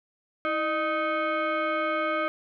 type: tone with frequency modulation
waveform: sine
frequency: 322.6 Hz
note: E4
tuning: 37 cents flat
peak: -24 dBFS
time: 0.45-2.28 s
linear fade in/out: 0 ms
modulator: 934 Hz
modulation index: 1.8
effects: none